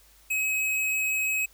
square tone, 2551 Hz, D#7, 43 cents sharp, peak -25 dBFS, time 0.3-1.46 s, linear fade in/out 10 ms, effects added 50 Hz sine -59 dBFS peak until 1.53 s + white hiss -58 dBFS RMS until 1.53 s

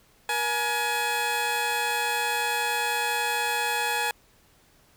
15% pulse tone pair together, 476.2 / 842.1 Hz, A#4 / G#5, +37 / +24 cents, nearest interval minor seventh, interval 987 cents, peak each -25 / -19 dBFS, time 0.29-4.11 s, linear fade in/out 2 ms, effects pink hiss -60 dBFS RMS until 4.96 s

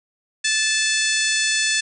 harmonic tone, 874 Hz, A5, 12 cents flat, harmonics 2 / 3 / 4 / 5 / 6 / 7 / 8 / 9 / 10, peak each -23 / -25 / -26 / -27 / -28 / -28 / -29 / -30 / -30 dBFS, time 0.44-1.81 s, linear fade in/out 10 ms, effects none

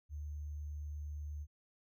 sine tone with sample-and-hold, 74.3 Hz, D2, 21 cents sharp, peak -40 dBFS, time 0.09-1.47 s, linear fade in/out 50 ms, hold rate 6300 Hz, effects none

